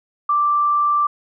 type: tone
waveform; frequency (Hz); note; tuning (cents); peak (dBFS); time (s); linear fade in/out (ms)
sine; 1174.7; D6; 0; -14; 0.29-1.07; 5
effects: none